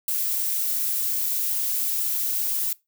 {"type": "noise", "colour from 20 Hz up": "violet", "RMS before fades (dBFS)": -25, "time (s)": [0.08, 2.73], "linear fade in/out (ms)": 2, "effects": ["noise-tail reverb RT60 0.2 s tail -21 dB re dry"]}